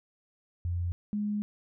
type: tone pair in turn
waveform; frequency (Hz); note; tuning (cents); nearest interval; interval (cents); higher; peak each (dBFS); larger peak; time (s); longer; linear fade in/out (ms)
sine; 87.31 / 208; F2 / G#3; 0 / +3; octave + minor third; 1503; second; -28; neither; 0.65-0.92 / 1.13-1.42; second; 0
effects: none